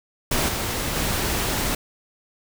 pink noise with level steps, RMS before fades -22 / -26 / -24 dBFS, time 0.31-1.75 s, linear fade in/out 5 ms, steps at 0.48 / 0.95 s, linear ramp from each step 10 ms, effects none

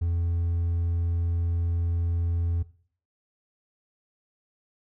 triangle tone with hard clipping, 85.2 Hz, F2, 42 cents flat, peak -24 dBFS, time 0.01-2.63 s, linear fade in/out 10 ms, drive 5 dB, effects noise-tail reverb RT60 0.5 s tail -18 dB re dry

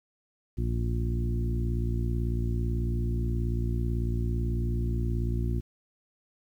harmonic tone with a mistuned harmonic, 58.27 Hz, A#1, in tune, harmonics 1 / 2 / 3 / 4 / 5 / 6, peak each -28 / -30 / -40 / -37 / -44 / -39 dBFS, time 0.57-5.61 s, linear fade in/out 20 ms, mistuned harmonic 1, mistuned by +18 cents, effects 10-bit

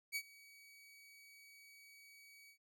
sawtooth tone with ADSR envelope, 2266 Hz, C#7, 37 cents sharp, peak -33 dBFS, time 0.12-2.58 s, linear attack 39 ms, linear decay 61 ms, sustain -23 dB, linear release 88 ms, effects none

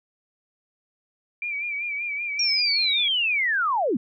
sine tone with vibrato, 2342 Hz, D7, 5 cents flat, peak -26 dBFS, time 1.42-3.08 s, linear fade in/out 2 ms, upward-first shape sine, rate 5.2 Hz, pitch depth 62 cents each way
sine linear sweep, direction down, 5650 to 196 Hz, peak -20 dBFS, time 2.39-3.97 s, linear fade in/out 5 ms
effects none

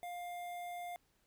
square tone with notch filter, 704 Hz, F5, 14 cents sharp, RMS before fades -44 dBFS, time 0.03-0.96 s, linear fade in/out 0 ms, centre 5200 Hz, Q 0.95, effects pink hiss -75 dBFS RMS until 1.26 s

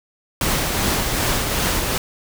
pink noise with tremolo, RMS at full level -19 dBFS, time 0.41-1.98 s, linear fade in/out 2 ms, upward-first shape triangle, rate 2.6 Hz, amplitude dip 35%, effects none

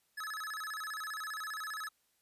square tone with vibrato, 1480 Hz, F#6, in tune, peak -39 dBFS, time 0.17-1.89 s, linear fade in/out 10 ms, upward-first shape square, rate 15 Hz, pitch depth 250 cents each way, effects white hiss -75 dBFS RMS until 2.21 s + resampled to 32000 Hz

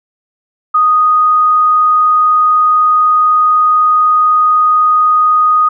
sine tone, 1242 Hz, D#6, 3 cents flat, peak -6 dBFS, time 0.74-5.69 s, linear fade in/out 10 ms, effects none

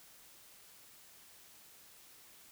silence, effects white hiss -59 dBFS RMS until 2.51 s

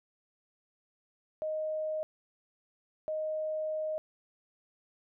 sine tone bursts at uneven times, 622.3 Hz, D#5, in tune, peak -31 dBFS, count 2, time 1.42-2.03 / 3.08-3.98 s, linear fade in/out 0 ms, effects none

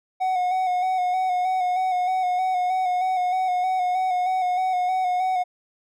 triangle tone with vibrato, 736 Hz, F#5, 9 cents flat, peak -18 dBFS, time 0.2-5.44 s, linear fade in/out 20 ms, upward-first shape square, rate 3.2 Hz, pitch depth 28 cents each way, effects none

